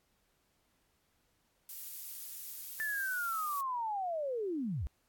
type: noise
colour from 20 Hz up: violet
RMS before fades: -43 dBFS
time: 1.69-3.61 s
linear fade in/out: 2 ms
type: linear sweep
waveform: sine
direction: down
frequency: 1771 to 51.3 Hz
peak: -33 dBFS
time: 2.8-4.87 s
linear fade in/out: 0 ms
effects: pink hiss -75 dBFS RMS until 5.08 s + AAC 64 kbps